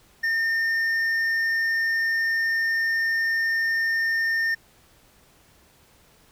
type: tone with hard clipping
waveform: triangle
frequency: 1816 Hz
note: A#6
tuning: 46 cents flat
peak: -22 dBFS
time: 0.23-4.55 s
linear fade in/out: 10 ms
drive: 7 dB
effects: pink hiss -57 dBFS RMS until 6.31 s